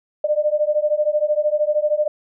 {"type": "beating tone pair", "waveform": "sine", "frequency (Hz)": [595, 608], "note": ["D5", "D#5"], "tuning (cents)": [22, -40], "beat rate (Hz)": 13, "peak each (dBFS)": -19, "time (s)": [0.24, 2.08], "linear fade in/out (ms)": 5, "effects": []}